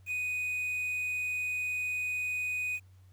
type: tone with quantisation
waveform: triangle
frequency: 2489 Hz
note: D#7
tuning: in tune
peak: -29 dBFS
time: 0.06-2.8 s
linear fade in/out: 50 ms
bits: 9
effects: added 93 Hz sine -54 dBFS peak until 3.12 s + pink hiss -71 dBFS RMS until 3.12 s